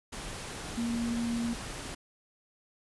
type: tone in noise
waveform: sine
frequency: 234.2 Hz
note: A#3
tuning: 8 cents sharp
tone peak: -29 dBFS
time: 0.77-1.54 s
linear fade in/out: 10 ms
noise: pink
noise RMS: -40 dBFS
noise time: 0.12-1.95 s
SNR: +8 dB
effects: resampled to 24000 Hz